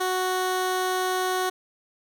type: tone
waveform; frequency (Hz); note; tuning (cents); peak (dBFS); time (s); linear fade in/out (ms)
15% pulse; 370; F#4; 0; -17; 0-1.5; 10
effects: none